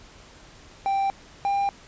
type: tone pair in turn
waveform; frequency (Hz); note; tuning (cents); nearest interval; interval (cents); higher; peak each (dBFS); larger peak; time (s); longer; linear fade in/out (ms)
triangle; 785 / 797.8; G5 / G5; +2 / +30; unison; 28; second; -19; neither; 0.86-1.1 / 1.45-1.69; neither; 0
effects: pink hiss -49 dBFS RMS until 1.87 s + resampled to 16000 Hz